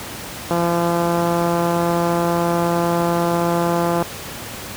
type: click train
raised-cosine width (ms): 1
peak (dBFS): -6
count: 602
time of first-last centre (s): 0.51-4.025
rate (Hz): 171
effects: pink hiss -31 dBFS RMS until 4.76 s + high-pass 80 Hz 12 dB/octave